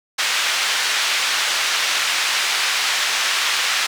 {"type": "band-pass noise", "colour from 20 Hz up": "pink", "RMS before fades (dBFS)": -20, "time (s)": [0.18, 3.87], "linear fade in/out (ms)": 10, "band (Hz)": [1600, 5600], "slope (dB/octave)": 12, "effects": []}